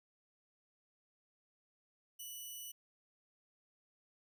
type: tone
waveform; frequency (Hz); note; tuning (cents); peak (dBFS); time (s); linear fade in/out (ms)
5% pulse; 2960; F#7; 0; -37; 2.19-2.72; 10
effects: none